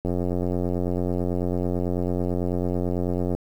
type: click train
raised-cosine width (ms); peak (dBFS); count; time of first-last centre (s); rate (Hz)
2; -13; 295; 0.05-3.35; 89.1
effects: 8-bit